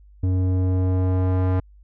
square tone with low-pass filter sweep, 92.5 Hz, F#2, in tune, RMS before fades -20 dBFS, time 0.23-1.6 s, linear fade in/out 5 ms, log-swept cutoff 300 to 1200 Hz, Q 0.77, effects added 50 Hz sine -46 dBFS peak until 1.83 s

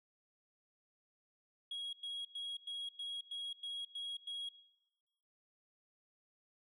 sine tone bursts, 3305 Hz, G#7, 9 cents flat, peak -37 dBFS, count 9, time 1.71-4.49 s, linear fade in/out 5 ms, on 220 ms, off 100 ms, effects noise-tail reverb RT60 1.0 s tail -20 dB re dry + tanh soft clip ceiling -39 dBFS

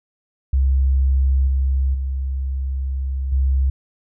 sine tone with level steps, 66.7 Hz, C2, 34 cents sharp, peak -13 / -15 / -20 / -14 dBFS, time 0.53-3.7 s, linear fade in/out 5 ms, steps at 1.47 / 1.94 / 3.32 s, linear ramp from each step 5 ms, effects none

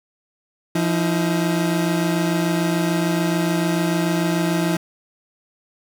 30% pulse tone pair together, 171.57 / 316.3 Hz, F3 / D#4, -30 / +29 cents, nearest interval major seventh, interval 1059 cents, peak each -17 / -20 dBFS, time 0.75-4.77 s, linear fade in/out 5 ms, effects none

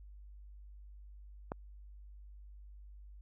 click, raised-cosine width 1 ms, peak -23 dBFS, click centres 1.519 s, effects added 50 Hz sine -50 dBFS peak until 3.21 s

